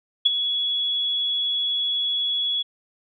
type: tone with ADSR envelope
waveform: sine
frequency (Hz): 3372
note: G#7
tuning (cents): +26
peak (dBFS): -11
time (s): 0.25-2.63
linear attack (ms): 12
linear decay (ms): 20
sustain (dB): -10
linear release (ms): 17
effects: none

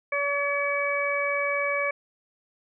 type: harmonic tone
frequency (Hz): 569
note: C#5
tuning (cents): +45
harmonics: 1 / 2 / 3 / 4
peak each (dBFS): -28 / -31 / -33 / -27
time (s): 0.12-1.91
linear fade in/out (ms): 5
effects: none

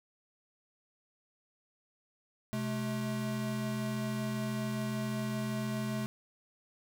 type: tone pair together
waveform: square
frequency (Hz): 127.95 / 215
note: C3 / A3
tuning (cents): -38 / -40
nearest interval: major sixth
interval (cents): 898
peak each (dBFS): -38 / -35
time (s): 2.53-6.06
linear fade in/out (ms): 0
effects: none

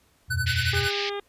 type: chord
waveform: sine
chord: E suspended second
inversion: none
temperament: equal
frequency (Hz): 82.41 / 92.5 / 123.47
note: E2 / F#2 / B2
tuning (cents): 0 / 0 / 0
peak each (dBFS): -30 / -29 / -29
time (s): 0.28-0.89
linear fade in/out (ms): 50
type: tone with tremolo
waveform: square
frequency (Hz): 1504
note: F#6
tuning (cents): +28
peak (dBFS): -24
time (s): 0.3-0.92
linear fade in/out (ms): 10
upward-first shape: triangle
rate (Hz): 11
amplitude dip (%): 100
type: band-pass noise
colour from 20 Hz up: pink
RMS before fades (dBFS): -30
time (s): 0.46-1.1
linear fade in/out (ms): 10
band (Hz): 1900 to 5000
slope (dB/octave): 48
type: harmonic tone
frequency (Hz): 404.4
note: G#4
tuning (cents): -46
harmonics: 1 / 2 / 3 / 4 / 5 / 6 / 7 / 8 / 9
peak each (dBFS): -30 / -37 / -39 / -42 / -44 / -46 / -48 / -45 / -44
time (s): 0.73-1.2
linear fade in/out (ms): 5
effects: pink hiss -63 dBFS RMS until 1.28 s + resampled to 32000 Hz

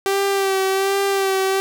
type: tone with vibrato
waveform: sawtooth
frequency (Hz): 389.3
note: G4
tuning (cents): -12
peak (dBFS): -13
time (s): 0.06-1.6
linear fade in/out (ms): 0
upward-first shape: sine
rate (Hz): 1.3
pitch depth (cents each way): 30
effects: none

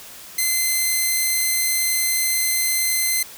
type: tone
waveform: 5% pulse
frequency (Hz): 2063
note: C7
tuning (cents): -25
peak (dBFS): -8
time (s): 0.38-3.23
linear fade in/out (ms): 5
effects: white hiss -40 dBFS RMS until 3.37 s

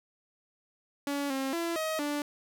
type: tone with pitch steps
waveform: sawtooth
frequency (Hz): 283.6 / 268.1 / 337.1 / 632 / 292.3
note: C#4 / C4 / E4 / D#5 / D4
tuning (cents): +40 / +42 / +39 / +27 / -8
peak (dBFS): -26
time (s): 1.07-2.22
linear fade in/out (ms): 2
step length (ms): 230
effects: none

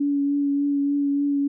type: tone with vibrato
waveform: sine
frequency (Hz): 283.7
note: C#4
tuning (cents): +40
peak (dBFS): -19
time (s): 0-1.48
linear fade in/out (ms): 10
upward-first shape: triangle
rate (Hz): 3.4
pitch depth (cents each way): 18
effects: none

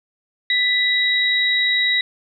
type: tone pair together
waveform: sine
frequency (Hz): 1984 / 3835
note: B6 / A#7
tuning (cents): +7 / +48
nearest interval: major seventh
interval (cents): 1141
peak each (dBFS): -18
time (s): 0.5-2.01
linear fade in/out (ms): 2
effects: 9-bit

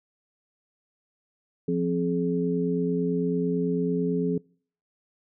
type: tone cluster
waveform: sine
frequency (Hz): 174.6 / 263.6 / 423.1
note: F3 / C4 / G#4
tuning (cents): 0 / +13 / +32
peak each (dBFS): -26 / -28 / -27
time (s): 1.68-4.38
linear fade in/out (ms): 5
effects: noise-tail reverb RT60 0.5 s tail -26 dB re dry

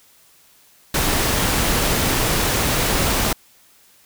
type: noise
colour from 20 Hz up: pink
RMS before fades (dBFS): -19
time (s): 0.94-3.33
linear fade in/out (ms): 5
effects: white hiss -53 dBFS RMS until 4.05 s

